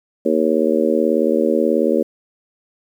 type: harmonic tone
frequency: 78.4 Hz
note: D#2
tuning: 14 cents sharp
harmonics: 3 / 4 / 5 / 6 / 7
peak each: -20 / -20 / -20 / -20 / -20 dBFS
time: 0.25-2.03 s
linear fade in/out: 10 ms
effects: 8-bit